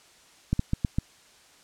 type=clicks; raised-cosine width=5 ms; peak=-11 dBFS; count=5; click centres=0.53 / 0.594 / 0.734 / 0.848 / 0.985 s; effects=white hiss -56 dBFS RMS until 1.63 s + low-pass 8000 Hz 12 dB/octave